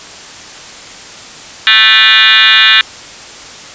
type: tone with frequency modulation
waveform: sine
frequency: 2637 Hz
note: E7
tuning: in tune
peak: -3 dBFS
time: 1.67-2.81 s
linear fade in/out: 0 ms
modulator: 220 Hz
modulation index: 5.5
effects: white hiss -30 dBFS RMS until 3.74 s + resampled to 16000 Hz